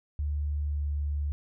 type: tone with pitch glide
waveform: sine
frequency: 73.42 to 72.83 Hz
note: D2 to D2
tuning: 0 to -14 cents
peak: -27 dBFS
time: 0.19-1.32 s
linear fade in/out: 0 ms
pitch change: -14 cents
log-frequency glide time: 0.67-0.82 s
effects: none